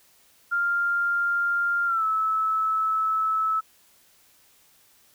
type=tone with pitch glide; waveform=sine; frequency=1396.9 to 1303.4 Hz; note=F6 to E6; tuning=0 to -20 cents; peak=-21 dBFS; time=0.51-3.61 s; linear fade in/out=20 ms; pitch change=-120 cents; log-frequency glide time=1.86-2.04 s; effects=white hiss -59 dBFS RMS until 5.14 s